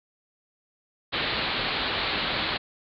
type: low-pass noise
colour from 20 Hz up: white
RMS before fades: -28 dBFS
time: 1.12-2.58 s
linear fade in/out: 20 ms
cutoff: 4400 Hz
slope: 96 dB/octave
effects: none